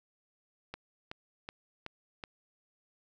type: click train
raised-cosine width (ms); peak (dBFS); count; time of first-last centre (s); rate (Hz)
0.3; -24; 5; 0.74-2.238; 2.67
effects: none